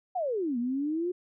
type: exponential two-way sweep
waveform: sine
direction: down then up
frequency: 770 to 233.1 to 367.2 Hz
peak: -27 dBFS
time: 0.15-1.12 s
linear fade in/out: 10 ms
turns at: 0.58 s
effects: none